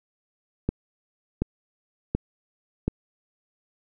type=click train; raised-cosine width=3 ms; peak=-10 dBFS; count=4; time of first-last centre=0.69-2.88 s; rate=1.37 Hz; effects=none